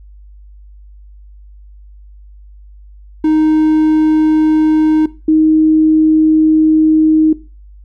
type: tone pair in turn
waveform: triangle / sine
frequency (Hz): 311.1 / 313.3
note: D#4 / D#4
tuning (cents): 0 / +12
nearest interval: unison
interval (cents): 12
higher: second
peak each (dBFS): -6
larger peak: neither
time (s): 3.24-5.06 / 5.28-7.33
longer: second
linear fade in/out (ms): 5
effects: noise-tail reverb RT60 0.3 s tail -17 dB re dry + added 50 Hz sine -35 dBFS peak until 7.84 s